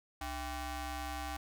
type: ring-modulated tone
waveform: sawtooth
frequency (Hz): 362.7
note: F#4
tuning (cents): -34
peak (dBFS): -31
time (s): 0.21-1.37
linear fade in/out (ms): 5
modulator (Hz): 428
effects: none